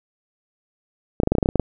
clicks, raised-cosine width 2 ms, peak -4 dBFS, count 11, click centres 1.201 / 1.234 / 1.274 / 1.32 / 1.352 / 1.384 / 1.428 / 1.459 / 1.489 / 1.557 / 1.597 s, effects none

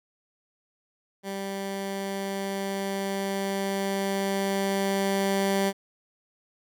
15% pulse tone with level ramp, 195.9 Hz, G3, 1 cent flat, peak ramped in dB -25 to -16 dBFS, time 1.23-5.73 s, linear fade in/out 50 ms, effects none

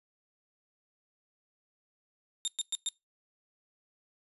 25% pulse tone bursts, 3660 Hz, A#7, 32 cents flat, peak -26 dBFS, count 4, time 2.45-2.888 s, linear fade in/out 0 ms, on 27 ms, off 110 ms, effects noise-tail reverb RT60 0.2 s tail -22 dB re dry + resampled to 32000 Hz

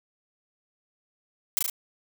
blue noise with echo, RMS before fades -23 dBFS, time 1.57-1.59 s, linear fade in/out 0 ms, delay 36 ms, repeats 3, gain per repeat -2 dB, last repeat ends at 1.698 s, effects none

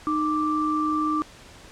sine tone pair together, 307.5 / 1174.7 Hz, D#4 / D6, -20 / 0 cents, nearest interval octave + major seventh, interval 2320 cents, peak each -24 dBFS, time 0.07-1.22 s, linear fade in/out 0 ms, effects pink hiss -47 dBFS RMS until 1.71 s + low-pass 8000 Hz 12 dB/octave

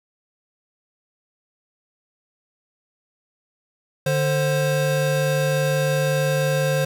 square tone pair together, 148.16 / 528 Hz, D3 / C5, +16 / +16 cents, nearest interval octave + minor seventh, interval 2200 cents, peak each -22 dBFS, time 4.06-6.85 s, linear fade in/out 5 ms, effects none

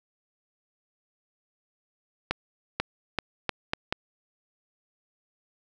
accelerating click train, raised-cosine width 0.3 ms, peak -9 dBFS, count 6, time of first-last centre 2.31-3.925 s, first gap 490 ms, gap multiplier 0.79, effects none

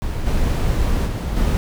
brown noise with level steps, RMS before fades -23 / -18 / -22 / -17 dBFS, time 0.02-1.57 s, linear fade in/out 0 ms, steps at 0.26 / 1.06 / 1.36 s, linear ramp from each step 10 ms, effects none

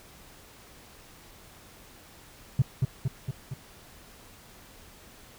triangle tone with echo, 130.81 Hz, C3, in tune, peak -13 dBFS, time 2.59-2.62 s, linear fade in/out 5 ms, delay 230 ms, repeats 4, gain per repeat -4 dB, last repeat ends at 3.54 s, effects tanh soft clip ceiling -15 dBFS + pink hiss -52 dBFS RMS until 5.38 s

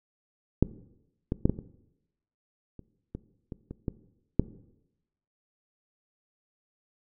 clicks, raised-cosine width 3 ms, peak -6 / -14 / -8 / -12 / -25 / -30 / -22 / -24 / -25 / -16 / -7 dBFS, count 11, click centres 0.626 / 1.321 / 1.455 / 1.496 / 1.589 / 2.793 / 3.15 / 3.522 / 3.71 / 3.882 / 4.396 s, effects noise-tail reverb RT60 0.9 s tail -18 dB re dry

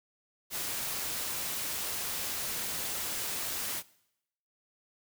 white noise, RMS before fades -35 dBFS, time 0.5-3.83 s, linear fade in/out 50 ms, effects noise-tail reverb RT60 0.8 s tail -21 dB re dry

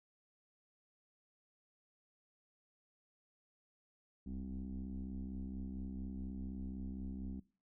sine tone with frequency modulation, 130.81 Hz, C3, in tune, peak -40 dBFS, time 4.26-7.4 s, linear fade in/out 5 ms, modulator 64.2 Hz, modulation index 2.2, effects noise-tail reverb RT60 0.4 s tail -22 dB re dry + tanh soft clip ceiling -36 dBFS

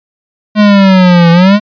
square exponential two-way sweep, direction down then up, 213.1 to 167.1 to 213.1 Hz, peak -3 dBFS, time 0.55-1.6 s, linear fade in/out 50 ms, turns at 1.31 s, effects resampled to 11025 Hz

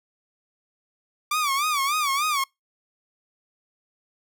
sawtooth tone with vibrato, 1163 Hz, D6, 17 cents flat, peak -18 dBFS, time 1.31-2.44 s, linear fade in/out 5 ms, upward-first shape sine, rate 3.4 Hz, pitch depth 130 cents each way, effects noise-tail reverb RT60 0.2 s tail -26 dB re dry

